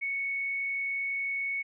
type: tone with frequency modulation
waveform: sine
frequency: 2217 Hz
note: C#7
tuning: in tune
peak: -29 dBFS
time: 0.01-1.63 s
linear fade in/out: 20 ms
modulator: 42 Hz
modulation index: 0.3
effects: none